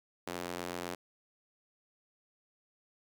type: tone with high-pass filter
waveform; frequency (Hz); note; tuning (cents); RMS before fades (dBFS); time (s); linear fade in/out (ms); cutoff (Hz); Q
sawtooth; 87.9; F2; +12; -40; 0.27-0.95; 5; 340; 0.79
effects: none

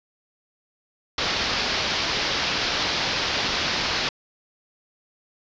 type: low-pass noise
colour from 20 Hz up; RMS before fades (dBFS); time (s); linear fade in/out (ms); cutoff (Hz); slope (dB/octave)
white; -25; 1.18-4.09; 2; 5300; 48
effects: resampled to 16000 Hz

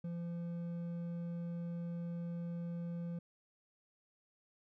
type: tone with hard clipping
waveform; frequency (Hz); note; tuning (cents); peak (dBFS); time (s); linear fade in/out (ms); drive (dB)
triangle; 171.1; F3; -35; -40; 0.04-3.19; 5; 9
effects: none

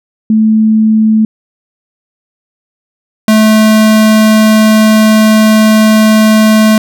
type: tone pair in turn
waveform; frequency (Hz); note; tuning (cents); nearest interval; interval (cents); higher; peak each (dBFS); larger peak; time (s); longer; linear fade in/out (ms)
sine / square; 218.4 / 217; A3 / A3; -13 / -24; unison; 11; first; -4; neither; 0.3-1.25 / 3.28-6.78; second; 2
effects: none

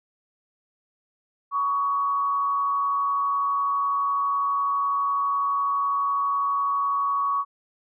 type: tone with frequency modulation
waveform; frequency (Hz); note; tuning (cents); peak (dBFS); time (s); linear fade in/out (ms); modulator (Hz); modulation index
sine; 1122; C#6; +21; -21; 1.51-7.45; 50; 136; 0.36
effects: none

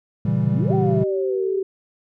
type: chord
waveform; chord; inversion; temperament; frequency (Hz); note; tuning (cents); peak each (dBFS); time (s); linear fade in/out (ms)
triangle; A# diminished seventh; none; equal; 116.54 / 138.59 / 164.81 / 196; A#2 / C#3 / E3 / G3; 0 / 0 / 0 / 0; -21; 0.25-1.04; 5
type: exponential two-way sweep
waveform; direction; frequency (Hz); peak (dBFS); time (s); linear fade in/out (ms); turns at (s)
sine; up then down; 112.8 to 784 to 400.3; -26; 0.45-1.61; 10; 0.74
type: tone with pitch glide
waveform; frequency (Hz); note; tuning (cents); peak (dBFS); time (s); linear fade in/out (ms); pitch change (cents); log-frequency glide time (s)
sine; 386.1 to 383; G4 to G4; -26 to -40; -20; 0.7-1.63; 5; -14; 1.21-1.41
effects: none

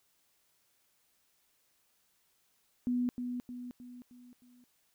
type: tone with echo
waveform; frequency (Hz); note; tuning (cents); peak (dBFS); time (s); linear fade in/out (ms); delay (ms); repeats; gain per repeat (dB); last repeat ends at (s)
sine; 246.2; B3; -5; -28; 2.87-3.09; 0; 310; 5; -6; 4.64
effects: white hiss -73 dBFS RMS until 4.94 s

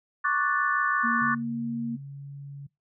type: chord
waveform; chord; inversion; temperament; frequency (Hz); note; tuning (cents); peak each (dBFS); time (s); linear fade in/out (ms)
sine; D major seventh; third; equal; 1108.7 / 1174.7 / 1480 / 1760; C#6 / D6 / F#6 / A6; 0 / 0 / 0 / 0; -28; 0.24-1.35; 10
type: tone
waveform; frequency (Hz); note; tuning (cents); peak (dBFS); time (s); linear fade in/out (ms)
sine; 233.1; A#3; 0; -28; 1.03-1.97; 20
type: tone with pitch glide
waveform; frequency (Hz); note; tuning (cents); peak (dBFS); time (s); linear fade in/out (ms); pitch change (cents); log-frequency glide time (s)
sine; 138.59 to 140.77; C#3 to C#3; 0 to +27; -37; 1.21-2.67; 10; +27; 1.86-2.34
effects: noise-tail reverb RT60 0.2 s tail -23 dB re dry

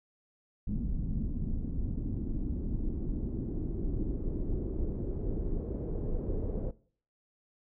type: noise with low-pass filter sweep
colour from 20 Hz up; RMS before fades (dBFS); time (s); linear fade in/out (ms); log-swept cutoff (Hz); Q
brown; -33; 0.67-6.71; 5; 220 to 480; 2.5
effects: noise-tail reverb RT60 0.5 s tail -20 dB re dry

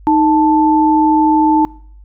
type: tone pair together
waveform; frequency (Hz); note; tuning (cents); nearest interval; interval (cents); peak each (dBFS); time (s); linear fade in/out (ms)
sine; 311.1 / 880; D#4 / A5; 0 / 0; octave + tritone; 1800; -11; 0.07-1.65; 0
effects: noise-tail reverb RT60 0.6 s tail -24 dB re dry + added 50 Hz sine -36 dBFS peak until 2.04 s

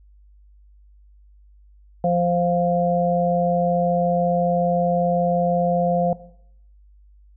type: harmonic tone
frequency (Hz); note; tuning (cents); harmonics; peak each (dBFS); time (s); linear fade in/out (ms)
174.61; F3; 0; 1 / 3 / 4; -21 / -21 / -21; 2.04-6.13; 2
effects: noise-tail reverb RT60 0.7 s tail -18 dB re dry + added 50 Hz sine -48 dBFS peak until 7.36 s

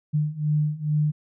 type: beating tone pair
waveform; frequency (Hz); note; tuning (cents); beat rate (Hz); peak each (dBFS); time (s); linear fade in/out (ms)
sine; 149.5 / 151.8; D3 / D#3; +31 / -42; 2.3; -25 / -23; 0.13-1.12; 20
effects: none

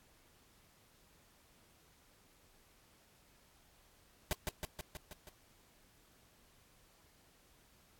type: noise with echo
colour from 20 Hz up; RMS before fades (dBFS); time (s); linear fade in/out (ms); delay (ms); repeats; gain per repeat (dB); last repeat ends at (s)
pink; -34; 4.31-4.33; 0; 160; 6; -3; 5.29
effects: pink hiss -67 dBFS RMS until 7.99 s + AAC 64 kbps

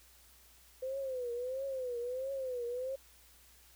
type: tone with vibrato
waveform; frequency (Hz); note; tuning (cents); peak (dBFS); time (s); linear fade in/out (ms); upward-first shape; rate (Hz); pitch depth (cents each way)
sine; 510; C5; -44; -35; 0.82-2.96; 10; triangle; 1.5; 140
effects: added 60 Hz sine -65 dBFS peak until 3.75 s + white hiss -62 dBFS RMS until 3.75 s

